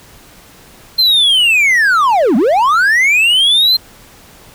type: linear two-way sweep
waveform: triangle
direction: down then up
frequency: 4186 to 196 to 4186 Hz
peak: -6 dBFS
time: 0.98-3.77 s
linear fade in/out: 10 ms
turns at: 2.36 s
effects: pink hiss -41 dBFS RMS until 4.54 s